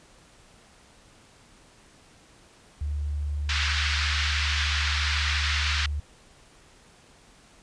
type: tone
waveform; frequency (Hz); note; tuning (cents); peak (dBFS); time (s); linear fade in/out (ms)
sine; 73.42; D2; 0; -26; 2.81-6; 5
type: band-pass noise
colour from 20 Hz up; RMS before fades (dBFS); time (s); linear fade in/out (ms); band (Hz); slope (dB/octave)
pink; -28; 3.49-5.86; 2; 1400 to 4900; 24
effects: pink hiss -55 dBFS RMS until 7.62 s + resampled to 22050 Hz